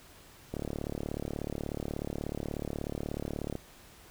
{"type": "click train", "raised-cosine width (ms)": 2, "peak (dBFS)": -21, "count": 111, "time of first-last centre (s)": [0.54, 3.554], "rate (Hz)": 36.5, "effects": ["pink hiss -55 dBFS RMS until 4.1 s"]}